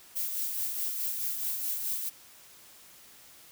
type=noise with tremolo; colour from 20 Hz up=violet; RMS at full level=-31 dBFS; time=0.15-2.1 s; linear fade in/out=20 ms; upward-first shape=sine; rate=4.7 Hz; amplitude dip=40%; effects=white hiss -54 dBFS RMS until 3.51 s